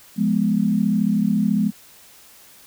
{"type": "chord", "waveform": "sine", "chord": "F diminished", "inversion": "none", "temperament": "equal with one note detuned", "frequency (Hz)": [174.61, 208.5, 246.9], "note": ["F3", "Ab3", "Cb4"], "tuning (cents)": [0, 7, 0], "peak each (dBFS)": [-23, -18, -23], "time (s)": [0.16, 1.72], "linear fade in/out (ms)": 50, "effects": ["white hiss -48 dBFS RMS until 2.66 s"]}